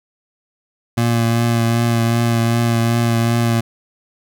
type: tone with vibrato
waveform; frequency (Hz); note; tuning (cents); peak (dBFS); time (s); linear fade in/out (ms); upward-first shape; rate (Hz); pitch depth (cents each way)
25% pulse; 116.54; A#2; 0; -10; 0.97-3.61; 10; triangle; 2.6; 24
effects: none